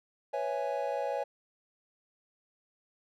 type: chord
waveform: triangle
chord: C# minor seventh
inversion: third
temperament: equal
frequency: 493.9 / 554.4 / 659.3 / 830.6 Hz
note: B4 / C#5 / E5 / G#5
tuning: 0 / 0 / 0 / 0 cents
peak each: -36 / -32 / -36 / -34 dBFS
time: 0.33-1.24 s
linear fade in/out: 10 ms
effects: none